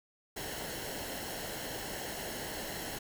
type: noise with comb filter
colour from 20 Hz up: pink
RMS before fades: -40 dBFS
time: 0.36-2.99 s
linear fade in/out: 10 ms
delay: 0.83 ms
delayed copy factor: -0.6
effects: none